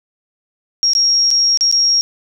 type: tone with dropouts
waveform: sine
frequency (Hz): 5588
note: F8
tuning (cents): 0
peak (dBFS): -10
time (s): 0.83-2.01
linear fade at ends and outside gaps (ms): 0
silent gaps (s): 0.934-0.951 / 1.305-1.312 / 1.574-1.609 / 1.714-1.725
effects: none